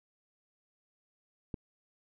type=click; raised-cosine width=3 ms; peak=-24 dBFS; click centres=1.542 s; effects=none